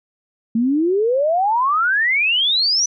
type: exponential sweep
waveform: sine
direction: up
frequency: 220 to 6030 Hz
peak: -14 dBFS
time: 0.55-2.86 s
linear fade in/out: 5 ms
effects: none